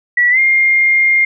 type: tone with pitch glide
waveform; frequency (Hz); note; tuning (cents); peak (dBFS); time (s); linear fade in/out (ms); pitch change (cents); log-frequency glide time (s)
sine; 1943 to 2119; B6 to C7; -29 to +21; -8; 0.17-1.25; 5; +150; 0.3-0.39
effects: none